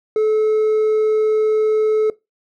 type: tone with hard clipping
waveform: sine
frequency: 432.4 Hz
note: A4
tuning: 30 cents flat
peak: -14 dBFS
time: 0.16-2.1 s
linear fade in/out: 2 ms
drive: 2 dB
effects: noise-tail reverb RT60 0.2 s tail -20 dB re dry